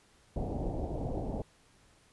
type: low-pass noise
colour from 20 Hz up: pink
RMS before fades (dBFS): -35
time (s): 0.36-1.42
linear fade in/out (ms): 2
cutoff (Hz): 790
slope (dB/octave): 48
effects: pink hiss -64 dBFS RMS until 2.12 s + resampled to 24000 Hz